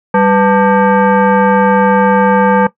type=tone with frequency modulation; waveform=sine; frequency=196 Hz; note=G3; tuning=in tune; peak=-6 dBFS; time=0.14-2.67 s; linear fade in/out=5 ms; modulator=694 Hz; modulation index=1.5; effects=noise-tail reverb RT60 0.1 s tail -17 dB re dry